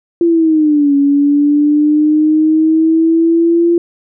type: exponential two-way sweep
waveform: sine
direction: down then up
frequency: 343.5 to 280.5 to 343.5 Hz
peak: -7 dBFS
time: 0.21-3.78 s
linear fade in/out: 2 ms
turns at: 0.95 s
effects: none